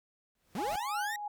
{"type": "noise with exponential growth", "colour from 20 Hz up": "pink", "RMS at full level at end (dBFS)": -42, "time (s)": [0.35, 0.76], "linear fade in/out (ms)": 2, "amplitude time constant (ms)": 88}
{"type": "linear sweep", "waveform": "40% pulse", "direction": "up", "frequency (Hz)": [160, 1917], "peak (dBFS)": -34, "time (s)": [0.55, 1.16], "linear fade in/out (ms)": 2}
{"type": "tone with tremolo", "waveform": "sine", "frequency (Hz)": 830, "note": "G#5", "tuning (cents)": -1, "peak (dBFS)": -32, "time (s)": [0.58, 1.28], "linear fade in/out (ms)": 5, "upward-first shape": "sine", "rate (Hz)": 3, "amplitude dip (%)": 55}
{"effects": []}